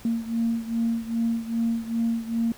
sine beating tone pair, 229.1 / 231.6 Hz, A#3 / A#3, -30 / -11 cents, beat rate 2.5 Hz, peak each -24 / -27 dBFS, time 0.05-2.52 s, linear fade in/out 2 ms, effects tanh soft clip ceiling -16 dBFS + pink hiss -48 dBFS RMS until 2.57 s

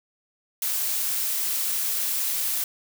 blue noise, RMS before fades -26 dBFS, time 0.62-2.64 s, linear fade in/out 2 ms, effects none

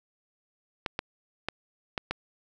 clicks, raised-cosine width 0.3 ms, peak -13 dBFS, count 5, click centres 0.862 / 0.991 / 1.486 / 1.978 / 2.11 s, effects none

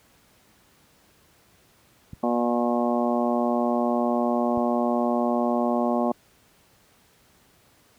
clicks, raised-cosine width 5 ms, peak -24 dBFS, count 2, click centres 2.133 / 4.574 s
harmonic tone, 120 Hz, B2, 49 cents flat, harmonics 2 / 3 / 4 / 5 / 6 / 7 / 8 / 9, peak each -24 / -30 / -33 / -27 / -29 / -32 / -40 / -33 dBFS, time 2.23-6.12 s, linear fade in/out 5 ms
effects pink hiss -59 dBFS RMS until 7.98 s + high-pass 60 Hz 12 dB/octave

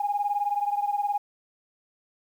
sine beating tone pair, 814 / 833 Hz, G#5 / G#5, -35 / +5 cents, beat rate 19 Hz, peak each -25 / -28 dBFS, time 0-1.18 s, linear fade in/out 5 ms, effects tanh soft clip ceiling -16 dBFS + 9-bit

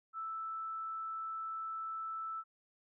sine tone, 1318.5 Hz, E6, in tune, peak -38 dBFS, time 0.13-2.44 s, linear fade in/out 50 ms, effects none

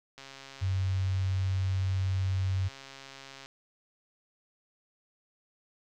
click train, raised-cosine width 0.2 ms, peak -29 dBFS, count 447, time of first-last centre 0.18-3.459 s, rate 136 Hz
sine tone, 94.6 Hz, F#2, 39 cents sharp, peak -26 dBFS, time 0.61-2.69 s, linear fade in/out 20 ms
effects none

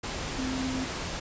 sine tone in noise, 260 Hz, C4, 11 cents flat, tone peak -30 dBFS, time 0.38-0.85 s, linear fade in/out 10 ms, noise pink, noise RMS -34 dBFS, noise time 0.03-1.2 s, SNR +1 dB, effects resampled to 16000 Hz

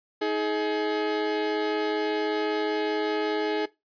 35% pulse tone pair together, 317 / 422.2 Hz, D#4 / G#4, +32 / +29 cents, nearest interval perfect fourth, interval 497 cents, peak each -28 / -24 dBFS, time 0.21-3.66 s, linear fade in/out 10 ms, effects noise-tail reverb RT60 0.2 s tail -19 dB re dry + resampled to 11025 Hz

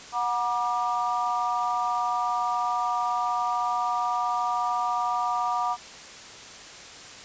sine tone cluster, 731 / 958 / 1192 Hz, F#5 / A#5 / D6, -21 / +47 / +25 cents, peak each -28 dBFS, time 0.12-5.77 s, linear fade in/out 50 ms, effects white hiss -43 dBFS RMS until 7.24 s + resampled to 16000 Hz

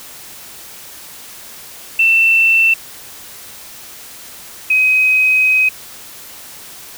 sine tone pair in turn, 2679 / 2525 Hz, E7 / D#7, +27 / +25 cents, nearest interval minor second, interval 102 cents, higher first, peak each -8 / -9 dBFS, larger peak first, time 1.99-2.74 / 4.7-5.69 s, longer second, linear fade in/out 5 ms, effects white hiss -35 dBFS RMS until 6.97 s

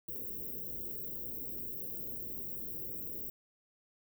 white band-stop noise, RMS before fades -41 dBFS, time 0.08-3.3 s, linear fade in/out 5 ms, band 510 to 15000 Hz, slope 48 dB/octave, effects none

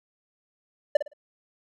triangle tone with echo, 590 Hz, D5, 8 cents sharp, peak -11 dBFS, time 0.95-0.97 s, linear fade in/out 5 ms, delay 55 ms, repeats 3, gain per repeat -12 dB, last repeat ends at 1.135 s, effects none

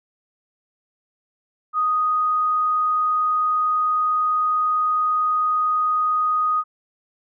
sine tone, 1244.5 Hz, D#6, in tune, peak -17 dBFS, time 1.73-6.64 s, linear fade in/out 50 ms, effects none

